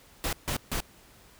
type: noise bursts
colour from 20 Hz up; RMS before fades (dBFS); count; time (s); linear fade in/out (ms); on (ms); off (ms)
pink; -30; 3; 0.24-0.804; 0; 88; 150
effects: pink hiss -56 dBFS RMS until 1.39 s